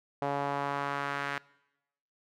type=tone with band-pass filter sweep; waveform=sawtooth; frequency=141.3 Hz; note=C#3; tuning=34 cents sharp; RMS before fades=-33 dBFS; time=0.22-1.38 s; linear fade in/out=0 ms; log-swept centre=720 to 1700 Hz; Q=1.7; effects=noise-tail reverb RT60 0.9 s tail -22 dB re dry